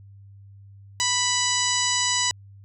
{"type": "harmonic tone", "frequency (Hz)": 987.8, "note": "B5", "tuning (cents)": 0, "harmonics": [1, 2, 3, 4, 5, 6, 7, 8], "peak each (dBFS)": [-29, -29, -29, -29, -29, -29, -29, -29], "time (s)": [1, 2.31], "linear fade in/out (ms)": 0, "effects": ["added 99 Hz sine -44 dBFS peak until 2.64 s"]}